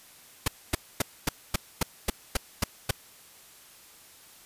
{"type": "noise bursts", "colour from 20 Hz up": "pink", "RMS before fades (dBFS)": -24, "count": 10, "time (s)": [0.46, 2.91], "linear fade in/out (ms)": 5, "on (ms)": 20, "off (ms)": 250, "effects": ["white hiss -53 dBFS RMS until 4.45 s", "resampled to 32000 Hz"]}